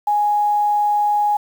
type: tone with quantisation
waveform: sine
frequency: 830.6 Hz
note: G#5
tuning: in tune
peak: -14 dBFS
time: 0.07-1.37 s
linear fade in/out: 5 ms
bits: 7
effects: none